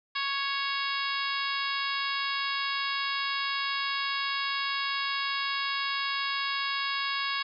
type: harmonic tone with a mistuned harmonic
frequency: 554.4 Hz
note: C#5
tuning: in tune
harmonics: 2 / 3 / 4 / 5 / 6 / 7 / 8 / 9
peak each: -33 / -35 / -36 / -37 / -38 / -38 / -39 / -40 dBFS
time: 0.15-7.43 s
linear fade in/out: 10 ms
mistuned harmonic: 7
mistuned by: -21 cents
effects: none